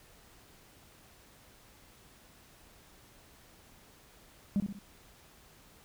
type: tone with echo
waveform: sine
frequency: 200.4 Hz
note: G3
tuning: 38 cents sharp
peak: -23 dBFS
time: 4.56-4.6 s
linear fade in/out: 0 ms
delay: 63 ms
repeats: 3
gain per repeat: -7 dB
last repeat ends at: 4.789 s
effects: tanh soft clip ceiling -23 dBFS + pink hiss -59 dBFS RMS until 5.84 s